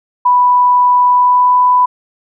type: tone with pitch glide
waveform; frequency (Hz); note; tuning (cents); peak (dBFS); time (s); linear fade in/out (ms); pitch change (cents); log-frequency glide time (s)
sine; 987.8 to 994.7; B5 to B5; 0 to +12; -6; 0.25-1.86; 10; +12; 1.07-1.6
effects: none